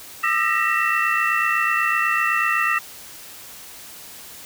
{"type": "tone cluster", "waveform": "sine", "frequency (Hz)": [1215, 1326, 1865, 1933, 2683], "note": ["D#6", "E6", "A#6", "B6", "E7"], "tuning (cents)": [-42, 10, 0, -38, 30], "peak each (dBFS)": -24, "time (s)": [0.23, 2.79], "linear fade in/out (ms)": 10, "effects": ["white hiss -40 dBFS RMS until 4.45 s"]}